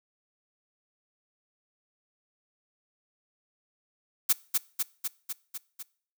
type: noise with echo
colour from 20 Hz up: blue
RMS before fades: -21 dBFS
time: 4.29-4.33 s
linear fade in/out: 10 ms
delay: 250 ms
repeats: 6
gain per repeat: -3 dB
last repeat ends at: 5.83 s
effects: noise-tail reverb RT60 0.5 s tail -23 dB re dry